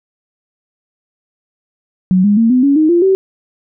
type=tone with pitch steps; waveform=sine; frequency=185 / 205.3 / 227.8 / 252.7 / 280.4 / 311.1 / 345.2 / 383 Hz; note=F#3 / G#3 / A#3 / B3 / C#4 / D#4 / F4 / G4; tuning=0 / -20 / -40 / +40 / +20 / 0 / -20 / -40 cents; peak=-7 dBFS; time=2.11-3.15 s; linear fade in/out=0 ms; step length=130 ms; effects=none